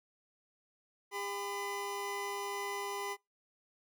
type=tone pair together; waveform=25% pulse; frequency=402.2 / 1006.5 Hz; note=G4 / B5; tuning=+44 / +33 cents; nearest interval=octave + major third; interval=1589 cents; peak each=-36 / -36 dBFS; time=1.11-3.17 s; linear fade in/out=50 ms; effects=noise-tail reverb RT60 0.2 s tail -24 dB re dry